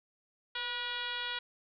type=tone with frequency modulation; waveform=sine; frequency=2406 Hz; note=D7; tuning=41 cents sharp; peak=-34 dBFS; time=0.55-1.39 s; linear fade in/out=5 ms; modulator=477 Hz; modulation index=3; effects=none